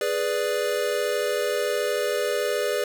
square chord, G# diminished, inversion none, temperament equal, 415.3 / 493.9 / 587.3 Hz, G#4 / B4 / D5, 0 / 0 / 0 cents, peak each -28 dBFS, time 0.01-2.84 s, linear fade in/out 2 ms, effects none

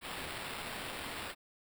white noise with sample-and-hold, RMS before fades -42 dBFS, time 0.01-1.35 s, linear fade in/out 50 ms, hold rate 6300 Hz, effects none

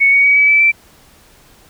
sine tone with pitch steps, 2217 / 2240 / 2264 / 2287 / 2311 / 2335 Hz, C#7 / C#7 / C#7 / D7 / D7 / D7, 0 / +18 / +36 / -47 / -28 / -11 cents, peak -7 dBFS, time 0-0.72 s, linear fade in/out 20 ms, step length 120 ms, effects pink hiss -47 dBFS RMS until 1.69 s

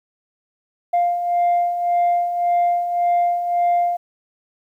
sine beating tone pair, 698.5 / 700.3 Hz, F5 / F5, 0 / +5 cents, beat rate 1.8 Hz, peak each -22 / -15 dBFS, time 0.93-3.97 s, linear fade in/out 10 ms, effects tanh soft clip ceiling -12 dBFS + 9-bit

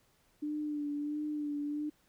sine tone with vibrato, 295.9 Hz, D4, 13 cents sharp, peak -33 dBFS, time 0.42-1.9 s, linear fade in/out 10 ms, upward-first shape sine, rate 1.5 Hz, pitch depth 32 cents each way, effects pink hiss -70 dBFS RMS until 2.08 s

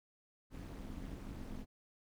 brown noise with amplitude modulation, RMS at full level -42 dBFS, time 0.5-1.66 s, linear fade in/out 50 ms, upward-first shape sine, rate 229 Hz, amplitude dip 95%, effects none

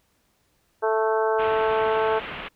harmonic tone, 220 Hz, A3, in tune, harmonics 2 / 3 / 4 / 5 / 6 / 7, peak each -22 / -27 / -26 / -31 / -33 / -33 dBFS, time 0.82-2.2 s, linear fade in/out 20 ms
white low-pass noise, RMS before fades -35 dBFS, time 1.38-2.49 s, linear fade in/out 20 ms, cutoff 3100 Hz, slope 48 dB/octave
effects pink hiss -67 dBFS RMS until 2.55 s

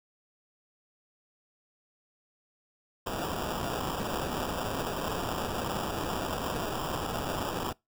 white noise with sample-and-hold, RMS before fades -33 dBFS, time 3.06-7.73 s, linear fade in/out 10 ms, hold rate 2100 Hz, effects noise-tail reverb RT60 0.2 s tail -24 dB re dry

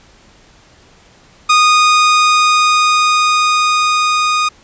sawtooth tone with level ramp, 1235 Hz, D#6, 13 cents flat, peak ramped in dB -3 to -8 dBFS, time 1.49-4.49 s, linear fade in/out 10 ms, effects pink hiss -46 dBFS RMS until 4.63 s + resampled to 16000 Hz

